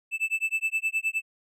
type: tone with tremolo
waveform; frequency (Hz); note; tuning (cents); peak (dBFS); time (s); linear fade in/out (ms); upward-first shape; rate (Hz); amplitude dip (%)
triangle; 2637; E7; 0; -20; 0.11-1.22; 50; sine; 9.6; 100
effects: none